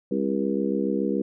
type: harmonic tone with a mistuned harmonic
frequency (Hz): 67.1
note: C2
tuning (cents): +44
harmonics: 3 / 4 / 5 / 6 / 7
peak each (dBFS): -27 / -28 / -29 / -30 / -30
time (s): 0.11-1.22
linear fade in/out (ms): 5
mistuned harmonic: 7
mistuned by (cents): +41
effects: none